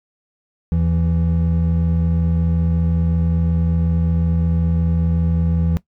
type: tone pair together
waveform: triangle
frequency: 81.2 / 166.58 Hz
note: E2 / E3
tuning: -26 / +18 cents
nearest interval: octave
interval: 1244 cents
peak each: -15 dBFS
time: 0.72-5.77 s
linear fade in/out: 0 ms
effects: noise-tail reverb RT60 0.1 s tail -18 dB re dry + tanh soft clip ceiling -6 dBFS